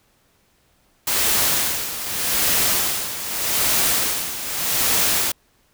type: noise with tremolo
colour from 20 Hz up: white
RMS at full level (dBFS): -18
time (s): 1.07-5.32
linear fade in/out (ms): 5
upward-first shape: sine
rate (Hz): 0.83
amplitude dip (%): 70
effects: pink hiss -61 dBFS RMS until 5.73 s